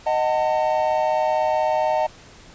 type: chord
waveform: triangle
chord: D# diminished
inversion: none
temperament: just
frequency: 622.3 / 746.7 / 896 Hz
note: D#5 / F#5 / A5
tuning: 0 / +16 / +31 cents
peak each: -19 / -22 / -21 dBFS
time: 0.06-2.07 s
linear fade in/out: 10 ms
effects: pink hiss -46 dBFS RMS until 2.54 s + resampled to 16000 Hz